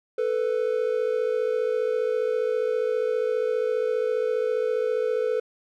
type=tone pair together; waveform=triangle; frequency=441.3 / 496.2 Hz; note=A4 / B4; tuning=+5 / +8 cents; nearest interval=major second; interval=203 cents; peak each=-23 dBFS; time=0.18-5.4 s; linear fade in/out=5 ms; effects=none